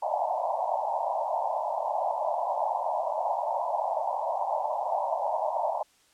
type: band-pass noise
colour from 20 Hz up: pink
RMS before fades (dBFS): -29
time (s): 0.02-5.83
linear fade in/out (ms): 5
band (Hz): 590 to 970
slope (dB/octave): 96
effects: white hiss -63 dBFS RMS until 6.13 s + low-pass 9000 Hz 12 dB/octave